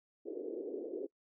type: band-pass noise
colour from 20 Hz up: white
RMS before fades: -41 dBFS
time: 0.25-1.07 s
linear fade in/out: 20 ms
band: 300 to 480 Hz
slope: 48 dB/octave
effects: noise-tail reverb RT60 0.1 s tail -22 dB re dry